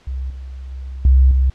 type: tone with level steps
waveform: sine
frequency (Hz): 65.41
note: C2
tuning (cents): 0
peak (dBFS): -21 / -28 / -26 / -7 / -11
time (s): 0.07-1.5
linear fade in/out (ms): 5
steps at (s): 0.3 / 0.71 / 1.05 / 1.31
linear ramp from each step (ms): 2
effects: pink hiss -52 dBFS RMS until 1.54 s + low-pass 5000 Hz 12 dB/octave